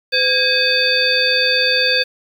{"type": "harmonic tone with a mistuned harmonic", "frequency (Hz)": 508, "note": "B4", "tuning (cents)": 49, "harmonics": [1, 3, 5, 7, 9], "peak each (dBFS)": [-21, -19, -20, -21, -17], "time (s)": [0.12, 2.04], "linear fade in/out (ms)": 20, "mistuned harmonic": 3, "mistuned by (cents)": 120, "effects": ["7-bit"]}